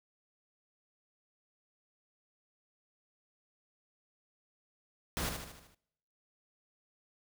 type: noise with echo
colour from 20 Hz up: pink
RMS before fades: -35 dBFS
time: 5.17-5.29 s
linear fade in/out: 0 ms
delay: 76 ms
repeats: 6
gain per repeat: -5 dB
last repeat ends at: 5.746 s
effects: noise-tail reverb RT60 0.9 s tail -26 dB re dry